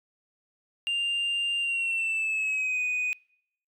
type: tone with pitch glide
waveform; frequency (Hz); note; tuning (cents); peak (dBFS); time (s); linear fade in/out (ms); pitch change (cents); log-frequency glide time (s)
sine; 2794 to 2489; F7 to D#7; 0 to 0; -23; 0.87-3.13; 0; -200; 1.59-2.82
effects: noise-tail reverb RT60 0.7 s tail -26 dB re dry + tanh soft clip ceiling -24 dBFS